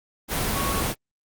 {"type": "tone in noise", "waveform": "sine", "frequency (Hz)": 1108.7, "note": "C#6", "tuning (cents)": 0, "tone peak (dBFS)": -28, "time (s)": [0.52, 0.84], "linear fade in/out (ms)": 50, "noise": "pink", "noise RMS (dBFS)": -25, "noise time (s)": [0.28, 0.95], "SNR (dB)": -6, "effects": ["Opus 24 kbps"]}